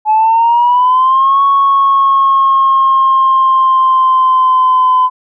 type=linear two-way sweep; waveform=sine; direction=up then down; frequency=853 to 1108.7 to 1015 Hz; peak=-5 dBFS; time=0.05-5.1 s; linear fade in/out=50 ms; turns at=1.42 s; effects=tanh soft clip ceiling -2 dBFS